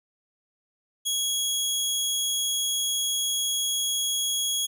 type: tone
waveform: 20% pulse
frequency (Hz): 3322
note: G#7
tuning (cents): 0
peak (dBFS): -19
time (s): 1.05-4.67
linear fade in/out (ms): 20
effects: none